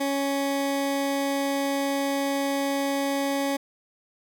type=tone; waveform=20% pulse; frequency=277.8 Hz; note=C#4; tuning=4 cents sharp; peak=-19 dBFS; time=0-3.57 s; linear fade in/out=10 ms; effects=none